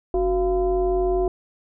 sine tone with frequency modulation, 368.4 Hz, F#4, 7 cents flat, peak -18 dBFS, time 0.14-1.28 s, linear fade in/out 2 ms, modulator 322 Hz, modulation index 0.84, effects none

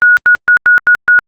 sine tone bursts at uneven times, 1455 Hz, F#6, 29 cents flat, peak -3 dBFS, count 6, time 0.02-0.17 / 0.26-0.35 / 0.48-0.57 / 0.66-0.78 / 0.87-0.95 / 1.08-1.19 s, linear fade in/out 0 ms, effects Opus 24 kbps

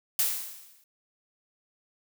blue noise with exponential decay, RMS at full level -23 dBFS, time 0.19-0.84 s, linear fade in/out 2 ms, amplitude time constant 140 ms, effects none

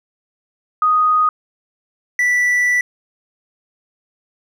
sine / triangle tone pair in turn, 1244.5 / 1967 Hz, D#6 / B6, 0 / -7 cents, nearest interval minor sixth, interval 793 cents, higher second, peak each -11 dBFS, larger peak neither, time 0.82-1.29 / 2.19-2.81 s, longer second, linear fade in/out 2 ms, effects none

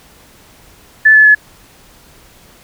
sine tone with pitch steps, 1745 / 1727 / 1709.1 Hz, A6 / A6 / G#6, -15 / -33 / +49 cents, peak -3 dBFS, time 1.05-1.35 s, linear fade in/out 10 ms, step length 100 ms, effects pink hiss -44 dBFS RMS until 2.63 s

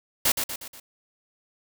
white noise with echo, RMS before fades -21 dBFS, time 0.25-0.32 s, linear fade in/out 5 ms, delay 120 ms, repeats 4, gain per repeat -6 dB, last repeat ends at 0.8 s, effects none

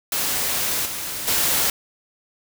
white noise with level steps, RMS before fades -23 / -29 / -20 dBFS, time 0.12-1.7 s, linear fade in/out 2 ms, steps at 0.85 / 1.27 s, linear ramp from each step 10 ms, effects none

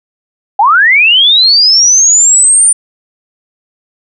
sine linear sweep, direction up, 763 to 9240 Hz, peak -3 dBFS, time 0.59-2.73 s, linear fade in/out 5 ms, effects none

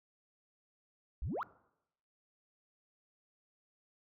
sine exponential sweep, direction up, 47.8 to 1499 Hz, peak -34 dBFS, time 1.22-1.43 s, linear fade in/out 0 ms, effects noise-tail reverb RT60 0.8 s tail -22 dB re dry + tanh soft clip ceiling -31 dBFS

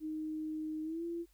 sine tone with pitch glide, 311.1 to 339.3 Hz, D#4 to F4, 0 to -50 cents, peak -36 dBFS, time 0-1.26 s, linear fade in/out 50 ms, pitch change +150 cents, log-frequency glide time 0.83-1.04 s, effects added 50 Hz sine -66 dBFS peak until 1.33 s + white hiss -73 dBFS RMS until 1.33 s

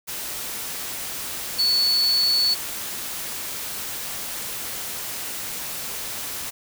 sine tone in noise, 4435 Hz, C#8, in tune, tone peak -17 dBFS, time 1.58-2.55 s, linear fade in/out 20 ms, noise white, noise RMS -31 dBFS, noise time 0.07-6.51 s, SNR +11 dB, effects none

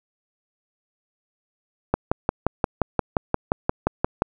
click train, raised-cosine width 1 ms, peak -4 dBFS, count 14, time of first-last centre 1.94-4.221 s, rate 5.7 Hz, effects none

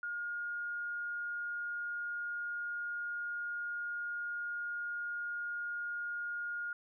sine tone, 1425 Hz, F6, 34 cents sharp, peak -36 dBFS, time 0.03-6.73 s, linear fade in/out 2 ms, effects none

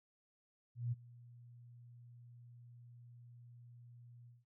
sine tone with ADSR envelope, 120 Hz, B2, 49 cents flat, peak -33 dBFS, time 0.75-4.45 s, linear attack 170 ms, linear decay 25 ms, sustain -22 dB, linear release 180 ms, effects none

